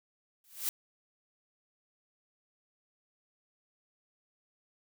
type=noise with exponential growth; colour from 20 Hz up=blue; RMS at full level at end=-29 dBFS; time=0.44-0.69 s; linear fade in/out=1 ms; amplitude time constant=54 ms; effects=none